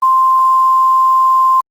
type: tone with quantisation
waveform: sine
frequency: 1046.5 Hz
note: C6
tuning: in tune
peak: -7 dBFS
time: 0.02-1.61 s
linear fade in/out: 10 ms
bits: 6
effects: Opus 24 kbps